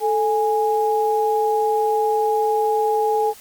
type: tone pair together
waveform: sine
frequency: 438.6 / 828 Hz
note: A4 / G#5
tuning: -6 / -5 cents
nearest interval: major seventh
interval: 1101 cents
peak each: -19 dBFS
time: 0-3.34 s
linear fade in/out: 50 ms
effects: white hiss -44 dBFS RMS until 3.4 s + Opus 48 kbps